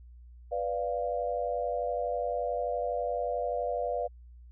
sine chord, B diminished, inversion none, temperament equal with one note detuned, 493.9 / 585.6 / 698.5 Hz, B4 / D5 / F5, 0 / -5 / 0 cents, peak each -33 dBFS, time 0.51-4.08 s, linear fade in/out 20 ms, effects added 60 Hz sine -48 dBFS peak until 4.51 s

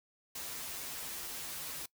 white noise with comb filter, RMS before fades -42 dBFS, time 0.35-1.86 s, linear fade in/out 5 ms, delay 9.7 ms, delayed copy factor -0.85, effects noise-tail reverb RT60 0.1 s tail -22 dB re dry

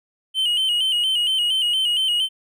triangle tone with vibrato, 2988 Hz, F#7, 16 cents sharp, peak -16 dBFS, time 0.34-2.29 s, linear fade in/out 50 ms, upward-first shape square, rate 4.3 Hz, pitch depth 57 cents each way, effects none

